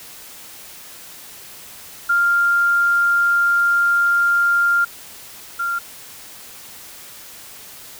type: tone pair in turn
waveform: sine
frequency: 1396.9 / 1388.1 Hz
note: F6 / F6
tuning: 0 / -11 cents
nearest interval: unison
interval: 11 cents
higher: first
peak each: -13 / -19 dBFS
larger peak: first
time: 2.09-4.85 / 5.59-5.79 s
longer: first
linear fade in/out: 10 ms
effects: white hiss -39 dBFS RMS until 7.99 s